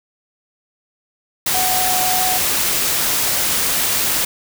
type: tone in noise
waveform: sine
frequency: 740 Hz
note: F#5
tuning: in tune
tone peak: -20 dBFS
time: 1.54-2.38 s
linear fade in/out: 5 ms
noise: white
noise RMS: -18 dBFS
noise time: 1.46-4.25 s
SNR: -5 dB
effects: none